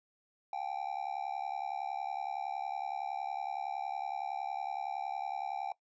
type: tone with amplitude modulation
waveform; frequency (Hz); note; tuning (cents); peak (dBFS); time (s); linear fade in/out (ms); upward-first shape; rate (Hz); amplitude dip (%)
triangle; 784; G5; 0; -29; 0.53-5.72; 2; sine; 70.8; 100
effects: noise-tail reverb RT60 0.1 s tail -19 dB re dry + resampled to 16000 Hz